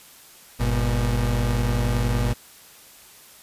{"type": "tone pair together", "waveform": "35% pulse", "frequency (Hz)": [50.14, 119.9], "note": ["G1", "A#2"], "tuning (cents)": [40, 49], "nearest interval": "octave + minor third", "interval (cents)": 1509, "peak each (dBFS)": -21, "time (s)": [0.59, 2.34], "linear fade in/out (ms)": 20, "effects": ["white hiss -48 dBFS RMS until 3.42 s", "resampled to 32000 Hz"]}